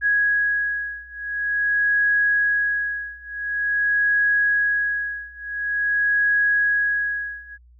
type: beating tone pair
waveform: sine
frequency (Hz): 1661.2 / 1661.67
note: G#6 / G#6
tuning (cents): 0 / 0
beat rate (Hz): 0.47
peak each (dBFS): -22 / -21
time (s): 0.01-7.58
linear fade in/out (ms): 50
effects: added 60 Hz sine -48 dBFS peak until 7.79 s